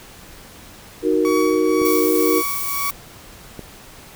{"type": "chord", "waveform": "sine", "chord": "D# minor", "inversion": "none", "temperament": "equal", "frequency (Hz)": [311.1, 370, 466.2], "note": ["D#4", "F#4", "A#4"], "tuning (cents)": [0, 0, 0], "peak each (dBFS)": -19, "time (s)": [1.02, 2.43], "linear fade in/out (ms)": 50}
{"type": "tone with tremolo", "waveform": "30% pulse", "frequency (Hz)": 1128, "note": "C#6", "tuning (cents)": 30, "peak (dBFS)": -19, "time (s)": [1.25, 2.9], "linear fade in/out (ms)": 0, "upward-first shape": "triangle", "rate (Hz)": 2, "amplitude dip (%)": 70}
{"type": "clicks", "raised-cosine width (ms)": 2, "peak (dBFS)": -17, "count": 2, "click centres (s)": [1.817, 3.593]}
{"type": "noise", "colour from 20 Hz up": "violet", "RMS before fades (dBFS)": -25, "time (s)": [1.85, 2.91], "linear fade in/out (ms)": 2}
{"effects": ["pink hiss -42 dBFS RMS until 4.15 s"]}